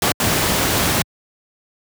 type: noise bursts at uneven times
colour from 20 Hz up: pink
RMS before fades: -17 dBFS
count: 2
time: 0.02-0.12 / 0.2-1.02 s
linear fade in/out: 2 ms
effects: high-pass 80 Hz 12 dB/octave